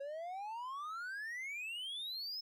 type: exponential sweep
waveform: triangle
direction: up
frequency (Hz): 545 to 5274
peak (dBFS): -39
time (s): 0-2.41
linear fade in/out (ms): 10
effects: none